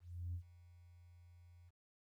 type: tone with ADSR envelope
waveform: sine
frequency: 87.31 Hz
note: F2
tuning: in tune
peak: -38 dBFS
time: 0-1.71 s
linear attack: 340 ms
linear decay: 85 ms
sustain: -21 dB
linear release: 27 ms
effects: tanh soft clip ceiling -36 dBFS + 13-bit